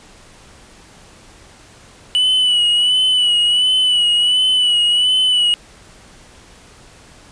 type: tone with vibrato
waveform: triangle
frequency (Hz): 2960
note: F#7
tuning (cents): 0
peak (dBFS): -10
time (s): 2.15-5.54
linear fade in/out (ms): 0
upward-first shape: sine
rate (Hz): 1.4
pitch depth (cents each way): 45
effects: pink hiss -44 dBFS RMS until 7.31 s + resampled to 22050 Hz